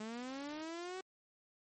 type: linear sweep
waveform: sawtooth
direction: up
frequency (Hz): 211.6 to 380.1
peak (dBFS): -38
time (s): 0-1.01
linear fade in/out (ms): 5
effects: MP3 32 kbps